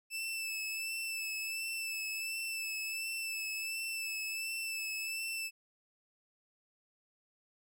sawtooth tone with vibrato, 2637 Hz, E7, in tune, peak -33 dBFS, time 0.1-5.51 s, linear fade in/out 50 ms, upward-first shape sine, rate 1.4 Hz, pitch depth 28 cents each way, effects none

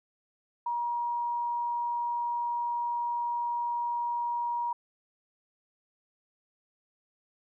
sine tone, 952 Hz, A#5, 36 cents sharp, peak -28 dBFS, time 0.66-4.73 s, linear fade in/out 5 ms, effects none

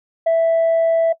sine tone, 659.3 Hz, E5, in tune, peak -10 dBFS, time 0.26-1.13 s, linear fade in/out 10 ms, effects noise-tail reverb RT60 0.1 s tail -20 dB re dry + tanh soft clip ceiling -11 dBFS

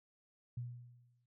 sine tone with exponential decay, 121.3 Hz, B2, 31 cents flat, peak -37 dBFS, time 0.57-1.26 s, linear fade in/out 5 ms, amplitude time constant 150 ms, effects none

